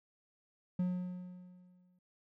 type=tone with exponential decay; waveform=triangle; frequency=180.6 Hz; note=F#3; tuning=42 cents flat; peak=-27 dBFS; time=0.79-1.99 s; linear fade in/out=5 ms; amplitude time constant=260 ms; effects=none